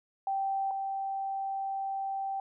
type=tone pair in turn; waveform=sine; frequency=780 / 780 Hz; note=G5 / G5; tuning=-9 / -9 cents; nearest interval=unison; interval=0 cents; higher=neither; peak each=-28 / -31 dBFS; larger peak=first; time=0.27-0.71 / 0.71-2.4 s; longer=second; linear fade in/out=2 ms; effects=none